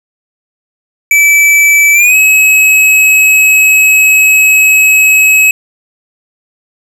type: tone with pitch glide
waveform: square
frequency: 2310 to 2563 Hz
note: D7 to E7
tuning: -29 to -49 cents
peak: -4 dBFS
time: 1.11-5.51 s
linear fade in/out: 2 ms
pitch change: +180 cents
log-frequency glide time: 1.93-2.16 s
effects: none